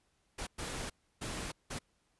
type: noise bursts at uneven times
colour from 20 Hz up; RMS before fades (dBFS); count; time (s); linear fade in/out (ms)
pink; -40; 4; 0.38-0.47 / 0.58-0.9 / 1.21-1.52 / 1.7-1.79; 10
effects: pink hiss -75 dBFS RMS until 2.19 s + resampled to 24000 Hz